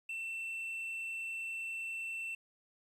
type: tone with quantisation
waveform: triangle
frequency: 2685 Hz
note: E7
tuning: 31 cents sharp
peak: -36 dBFS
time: 0.09-2.35 s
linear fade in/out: 5 ms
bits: 11
effects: resampled to 32000 Hz